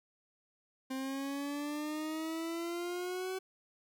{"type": "exponential sweep", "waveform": "40% pulse", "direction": "up", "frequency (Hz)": [261.6, 378.9], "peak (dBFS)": -35, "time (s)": [0.9, 3.39], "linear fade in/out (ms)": 10, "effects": []}